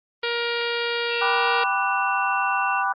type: harmonic tone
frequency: 471.8 Hz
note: A#4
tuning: 21 cents sharp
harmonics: 1 / 2 / 3 / 4 / 5 / 6 / 7 / 8 / 9 / 10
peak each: -27 / -34 / -30 / -33 / -32 / -33 / -35 / -36 / -39 / -39 dBFS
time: 0.23-1.64 s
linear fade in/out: 5 ms
type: tone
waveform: sine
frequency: 2710 Hz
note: E7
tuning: 47 cents sharp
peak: -29 dBFS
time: 1.08-2.84 s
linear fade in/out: 50 ms
type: chord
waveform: sine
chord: G major seventh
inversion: none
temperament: equal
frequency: 784 / 987.8 / 1174.7 / 1480 Hz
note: G5 / B5 / D6 / F#6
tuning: 0 / 0 / 0 / 0 cents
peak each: -26 dBFS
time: 1.21-2.93 s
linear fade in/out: 10 ms
effects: Opus 32 kbps